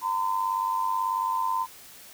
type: tone pair together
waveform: sine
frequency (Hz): 920.7 / 1019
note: A#5 / C6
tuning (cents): -22 / -46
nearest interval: major second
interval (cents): 176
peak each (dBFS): -28 / -26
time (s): 0.01-1.67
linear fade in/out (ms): 50
effects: white hiss -48 dBFS RMS until 2.13 s

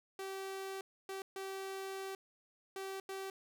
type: tone bursts at uneven times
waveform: sawtooth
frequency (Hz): 386.2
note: G4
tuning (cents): -26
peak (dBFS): -37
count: 5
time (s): 0.19-0.81 / 1.09-1.22 / 1.36-2.15 / 2.76-3 / 3.09-3.3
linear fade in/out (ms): 2
effects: none

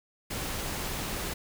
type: noise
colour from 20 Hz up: pink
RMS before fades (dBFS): -34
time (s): 0.3-1.34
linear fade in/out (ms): 10
effects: none

